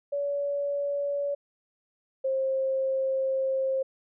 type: tone pair in turn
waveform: sine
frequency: 569 / 531.8 Hz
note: C#5 / C5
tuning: +45 / +28 cents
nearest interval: minor second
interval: 117 cents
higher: first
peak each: -26 / -24 dBFS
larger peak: second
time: 0.12-1.35 / 2.24-3.83 s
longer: second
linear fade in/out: 10 ms
effects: none